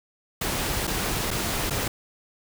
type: noise with dropouts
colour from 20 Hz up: pink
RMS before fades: -27 dBFS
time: 0.41-1.88 s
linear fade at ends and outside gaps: 5 ms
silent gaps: 0.871-0.875 / 1.307-1.311 / 1.699-1.706 s
effects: none